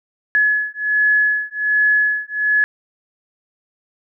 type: beating tone pair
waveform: sine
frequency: 1700 / 1701.3 Hz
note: G#6 / G#6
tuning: +40 / +41 cents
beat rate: 1.3 Hz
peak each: -17 dBFS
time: 0.35-2.64 s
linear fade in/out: 0 ms
effects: none